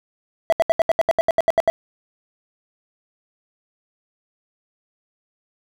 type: tone bursts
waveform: triangle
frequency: 659.3 Hz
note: E5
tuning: in tune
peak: -10 dBFS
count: 13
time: 0.5-1.7 s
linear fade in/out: 0 ms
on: 24 ms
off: 74 ms
effects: none